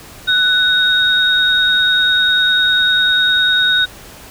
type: tone pair together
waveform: sine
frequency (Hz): 1490 / 3750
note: F#6 / A#7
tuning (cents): +12 / +10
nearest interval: octave + major third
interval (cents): 1598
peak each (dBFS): -13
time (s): 0.27-3.86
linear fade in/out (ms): 20
effects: pink hiss -37 dBFS RMS until 4.3 s